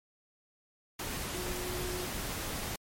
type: tone in noise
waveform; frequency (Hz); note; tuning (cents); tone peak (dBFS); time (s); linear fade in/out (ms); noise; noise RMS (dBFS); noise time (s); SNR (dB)
sine; 361; F#4; -43; -39; 1.34-2.07; 5; pink; -37; 0.99-2.76; -5
effects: MP3 64 kbps